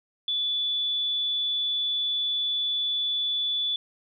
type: tone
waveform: sine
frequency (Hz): 3460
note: A7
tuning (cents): -30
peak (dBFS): -24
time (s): 0.28-3.76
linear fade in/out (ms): 2
effects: none